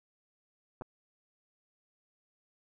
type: clicks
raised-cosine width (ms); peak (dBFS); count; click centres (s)
1; -27 / -27; 2; 0.812 / 0.82
effects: none